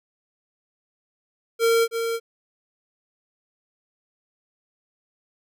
square tone with echo, 459.2 Hz, A#4, 26 cents flat, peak -17 dBFS, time 1.59-1.88 s, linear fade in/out 50 ms, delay 320 ms, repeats 1, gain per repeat -7 dB, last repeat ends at 2.2 s, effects none

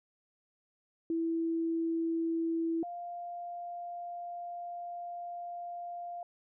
sine tone pair in turn, 329.6 / 698.4 Hz, E4 / F5, 0 / 0 cents, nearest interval octave + minor second, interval 1300 cents, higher second, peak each -29 / -38 dBFS, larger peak first, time 1.1-2.83 / 2.83-6.23 s, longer second, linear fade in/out 2 ms, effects none

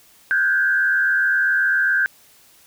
sine tone with frequency modulation, 1568 Hz, G6, in tune, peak -15 dBFS, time 0.31-2.06 s, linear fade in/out 0 ms, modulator 87.5 Hz, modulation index 0.93, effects white hiss -52 dBFS RMS until 2.66 s

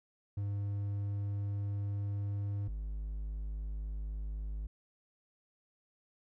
triangle tone pair in turn, 101.1 / 51.91 Hz, G#2 / G#1, -46 / 0 cents, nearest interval octave, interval 1154 cents, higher first, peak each -31 / -34 dBFS, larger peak first, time 0.37-2.68 / 2.68-4.67 s, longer first, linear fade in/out 5 ms, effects none

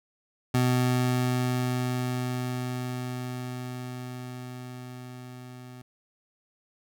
25% pulse tone with level ramp, 125.4 Hz, B2, 27 cents sharp, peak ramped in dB -17 to -39 dBFS, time 0.54-5.82 s, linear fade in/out 5 ms, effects none

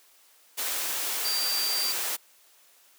sine tone in noise, 4706 Hz, D8, 3 cents sharp, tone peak -27 dBFS, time 1.24-1.93 s, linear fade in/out 20 ms, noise white, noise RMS -30 dBFS, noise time 0.57-2.17 s, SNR 0 dB, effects white hiss -59 dBFS RMS until 2.98 s + high-pass 400 Hz 12 dB/octave

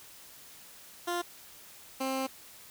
15% pulse tone pair in turn, 349.2 / 265 Hz, F4 / C4, 0 / +22 cents, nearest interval perfect fourth, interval 478 cents, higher first, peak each -24 dBFS, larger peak neither, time 1.07-1.22 / 2-2.27 s, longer second, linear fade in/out 10 ms, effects white hiss -52 dBFS RMS until 2.7 s

